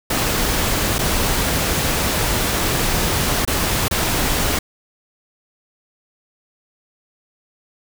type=noise with dropouts; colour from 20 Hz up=pink; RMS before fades=-19 dBFS; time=0.1-4.59 s; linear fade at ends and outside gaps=5 ms; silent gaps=0.984-0.989 / 3.451-3.475 / 3.883-3.91 s; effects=none